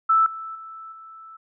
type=tone with level steps; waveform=sine; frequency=1318.5 Hz; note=E6; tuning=in tune; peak=-14 / -31 / -36 / -40 dBFS; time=0.09-1.37 s; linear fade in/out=10 ms; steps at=0.26 / 0.55 / 0.92 s; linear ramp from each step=2 ms; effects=none